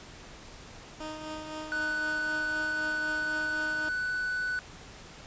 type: tone with tremolo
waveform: 15% pulse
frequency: 310 Hz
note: D#4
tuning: 6 cents flat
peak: -29 dBFS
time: 1-3.89 s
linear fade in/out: 5 ms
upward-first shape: triangle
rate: 3.9 Hz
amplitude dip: 50%
type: tone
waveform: triangle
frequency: 1491 Hz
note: F#6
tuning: 13 cents sharp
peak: -27 dBFS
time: 1.72-4.59 s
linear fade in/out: 0 ms
effects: pink hiss -48 dBFS RMS until 5.26 s + resampled to 16000 Hz